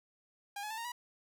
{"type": "tone with pitch steps", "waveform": "sawtooth", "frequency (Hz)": [809, 846.3, 885.3, 926.1, 968.8], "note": ["G#5", "G#5", "A5", "A#5", "B5"], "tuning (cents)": [-46, 32, 10, -12, -34], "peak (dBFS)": -35, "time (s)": [0.56, 0.92], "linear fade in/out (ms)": 5, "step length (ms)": 72, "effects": []}